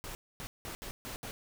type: noise bursts at uneven times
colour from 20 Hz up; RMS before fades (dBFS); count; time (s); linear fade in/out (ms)
pink; -42; 6; 0.04-0.15 / 0.4-0.47 / 0.65-0.75 / 0.82-0.91 / 1.05-1.16 / 1.23-1.31; 0
effects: none